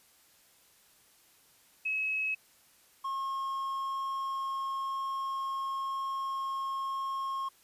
sine / triangle tone pair in turn, 2569 / 1080.1 Hz, E7 / C#6, -45 / -45 cents, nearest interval octave + minor third, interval 1500 cents, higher first, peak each -29 / -30 dBFS, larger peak first, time 1.85-2.35 / 3.04-7.49 s, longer second, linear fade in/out 10 ms, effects white hiss -63 dBFS RMS until 7.63 s + resampled to 32000 Hz

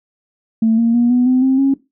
sine tone with pitch steps, 223.8 / 231.3 / 239 / 247 / 255.3 / 263.8 / 272.7 Hz, A3 / A#3 / A#3 / B3 / C4 / C4 / C#4, +30 / -13 / +43 / 0 / -42 / +14 / -28 cents, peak -9 dBFS, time 0.62-1.74 s, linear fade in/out 5 ms, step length 160 ms, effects noise-tail reverb RT60 0.2 s tail -17 dB re dry + tanh soft clip ceiling -5 dBFS

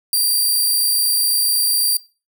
10% pulse tone with amplitude modulation, 4718 Hz, D8, 7 cents sharp, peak -6 dBFS, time 0.13-1.97 s, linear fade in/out 2 ms, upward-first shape sine, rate 100 Hz, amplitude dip 35%, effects noise-tail reverb RT60 0.3 s tail -19 dB re dry

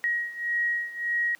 sine beating tone pair, 1894 / 1895.7 Hz, A#6 / A#6, +27 / +29 cents, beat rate 1.7 Hz, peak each -27 / -30 dBFS, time 0.04-1.35 s, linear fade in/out 0 ms, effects pink hiss -58 dBFS RMS until 1.39 s + high-pass 300 Hz 12 dB/octave

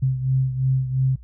sine beating tone pair, 130.81 / 133.71 Hz, C3 / C3, 0 / +38 cents, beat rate 2.9 Hz, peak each -19 / -25 dBFS, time 0.02-1.16 s, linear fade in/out 10 ms, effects noise-tail reverb RT60 0.1 s tail -24 dB re dry + added 60 Hz sine -40 dBFS peak until 1.23 s

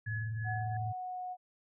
sine tone with tremolo, 1697 Hz, G#6, 37 cents sharp, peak -37 dBFS, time 0.06-0.77 s, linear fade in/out 5 ms, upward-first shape triangle, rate 2.8 Hz, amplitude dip 95%
sine tone with vibrato, 110 Hz, A2, in tune, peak -34 dBFS, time 0.06-0.93 s, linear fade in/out 20 ms, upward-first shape sine, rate 20 Hz, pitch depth 130 cents each way
sine tone with pitch glide, 740 to 731.1 Hz, F#5 to F#5, 0 to -21 cents, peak -37 dBFS, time 0.44-1.37 s, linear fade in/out 50 ms, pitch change -21 cents, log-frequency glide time 0.82-1.21 s
effects none

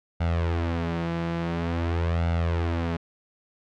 sawtooth tone with flanger, 84.2 Hz, E2, 37 cents sharp, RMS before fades -26 dBFS, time 0.2-2.97 s, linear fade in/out 10 ms, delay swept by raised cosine 1.4 to 6.1 ms, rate 0.48 Hz, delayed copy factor +0.7, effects low-pass 3000 Hz 12 dB/octave

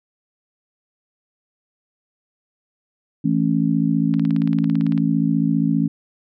harmonic tone, 55 Hz, A1, in tune, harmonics 3 / 4 / 5, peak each -20 / -20 / -20 dBFS, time 3.24-5.88 s, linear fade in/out 10 ms
click train, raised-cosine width 0.3 ms, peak -20 dBFS, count 16, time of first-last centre 4.14-4.978 s, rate 17.9 Hz
effects none

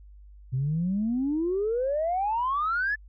sine exponential sweep, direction up, 124.3 to 1760 Hz, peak -23 dBFS, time 0.52-2.96 s, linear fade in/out 20 ms, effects tanh soft clip ceiling -19 dBFS + added 50 Hz sine -46 dBFS peak until 3.08 s

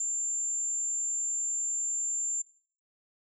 sine tone, 7270 Hz, A#8, 44 cents flat, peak -28 dBFS, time 0-2.42 s, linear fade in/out 5 ms, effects noise-tail reverb RT60 0.5 s tail -20 dB re dry

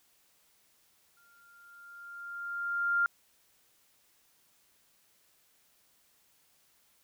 sine tone with exponential growth, 1396.9 Hz, F6, in tune, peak -23 dBFS, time 1.17-3.06 s, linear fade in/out 1 ms, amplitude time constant 410 ms, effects white hiss -68 dBFS RMS until 7.03 s

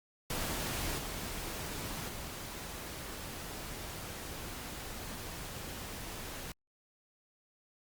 pink noise with level steps, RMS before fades -36 / -40 / -43 dBFS, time 0.3-6.52 s, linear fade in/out 2 ms, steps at 0.98 / 2.08 s, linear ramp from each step 10 ms, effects Opus 48 kbps

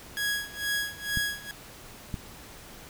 sawtooth tone with tremolo, 1661.2 Hz, G#6, in tune, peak -22 dBFS, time 0.17-1.51 s, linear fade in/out 0 ms, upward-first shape sine, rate 2.2 Hz, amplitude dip 90%
clicks, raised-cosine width 5 ms, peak -19 dBFS, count 2, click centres 1.173 / 2.142 s
effects pink hiss -47 dBFS RMS until 2.89 s

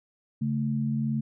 sine tone pair together, 139.2 / 221 Hz, C#3 / A3, +8 / +8 cents, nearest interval minor sixth, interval 800 cents, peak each -28 / -27 dBFS, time 0.41-1.21 s, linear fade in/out 10 ms, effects none

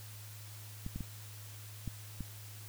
clicks, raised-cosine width 5 ms, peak -26 dBFS, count 5, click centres 0.864 / 0.96 / 1.007 / 1.877 / 2.207 s, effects added 105 Hz sine -48 dBFS peak until 2.68 s + white hiss -53 dBFS RMS until 2.68 s

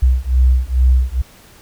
sine beating tone pair, 62.4 / 64.7 Hz, B1 / C2, +19 / -19 cents, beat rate 2.3 Hz, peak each -13 dBFS, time 0.02-1.22 s, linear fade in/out 10 ms, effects pink hiss -45 dBFS RMS until 1.61 s

